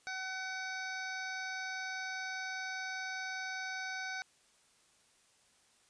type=harmonic tone; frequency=755 Hz; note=F#5; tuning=35 cents sharp; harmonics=1 / 2 / 3 / 5 / 6 / 7 / 8; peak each=-45 / -40 / -45 / -51 / -51 / -53 / -52 dBFS; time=0.07-4.22 s; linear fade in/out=0 ms; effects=white hiss -68 dBFS RMS until 5.89 s + resampled to 22050 Hz